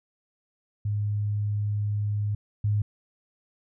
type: tone pair in turn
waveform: sine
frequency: 103.83 / 104.21 Hz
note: G#2 / G#2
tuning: 0 / +6 cents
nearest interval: unison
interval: 6 cents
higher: second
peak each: -24 / -21 dBFS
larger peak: second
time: 0.85-2.35 / 2.64-2.82 s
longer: first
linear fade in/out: 5 ms
effects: none